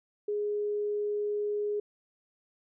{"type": "tone", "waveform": "sine", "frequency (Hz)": 415.3, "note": "G#4", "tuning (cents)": 0, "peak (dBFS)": -28, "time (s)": [0.28, 1.8], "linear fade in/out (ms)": 5, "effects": []}